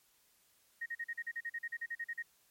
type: tone bursts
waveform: sine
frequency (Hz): 1868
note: A#6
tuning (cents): +3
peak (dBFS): -36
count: 16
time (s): 0.81-2.226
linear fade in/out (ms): 10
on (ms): 51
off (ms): 40
effects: white hiss -70 dBFS RMS until 2.5 s + MP3 64 kbps